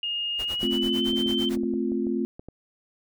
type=tone with pitch glide; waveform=sine; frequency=2843 to 3100 Hz; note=F7 to G7; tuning=+30 to -20 cents; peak=-26 dBFS; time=0.03-1.49 s; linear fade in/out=2 ms; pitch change=+150 cents; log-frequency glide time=0.42-1.12 s
type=noise with tremolo; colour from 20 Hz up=pink; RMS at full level=-38 dBFS; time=0.38-1.57 s; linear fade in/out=20 ms; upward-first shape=sine; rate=8.9 Hz; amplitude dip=100%
type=chord; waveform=sine; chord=F major; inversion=first; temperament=equal; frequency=220 / 261.6 / 349.2 Hz; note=A3 / C4 / F4; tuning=0 / 0 / 0 cents; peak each=-28 dBFS; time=0.63-2.25 s; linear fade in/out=0 ms
type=clicks; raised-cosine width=2 ms; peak=-27 dBFS; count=11; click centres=1.133 / 1.207 / 1.263 / 1.298 / 1.572 / 1.634 / 1.738 / 1.919 / 2.069 / 2.395 / 2.486 s
effects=none